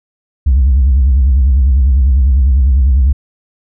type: tone with vibrato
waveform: sine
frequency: 66.2 Hz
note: C2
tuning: 21 cents sharp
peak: -4 dBFS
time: 0.46-3.13 s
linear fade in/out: 10 ms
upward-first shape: sine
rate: 10 Hz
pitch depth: 160 cents each way
effects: tanh soft clip ceiling -4 dBFS